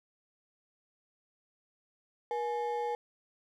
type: ring-modulated tone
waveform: triangle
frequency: 659.3 Hz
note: E5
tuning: in tune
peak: -26 dBFS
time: 2.31-2.95 s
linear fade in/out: 0 ms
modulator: 182 Hz
effects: none